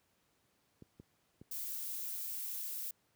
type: clicks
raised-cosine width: 3 ms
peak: -38 dBFS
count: 3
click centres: 0.823 / 0.999 / 1.415 s
type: noise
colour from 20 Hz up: violet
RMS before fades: -41 dBFS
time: 1.51-2.91 s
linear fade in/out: 5 ms
effects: pink hiss -75 dBFS RMS until 3.15 s + high-pass 80 Hz 12 dB/octave